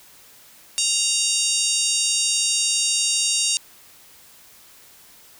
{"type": "harmonic tone with a mistuned harmonic", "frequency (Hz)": 932.3, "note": "A#5", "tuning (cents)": 0, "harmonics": [3, 4, 5, 6, 7, 8, 9, 10], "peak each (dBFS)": [-27, -27, -27, -27, -27, -27, -27, -27], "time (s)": [0.78, 3.57], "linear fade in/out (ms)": 0, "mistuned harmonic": 8, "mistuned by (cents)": -38, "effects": ["white hiss -49 dBFS RMS until 5.39 s"]}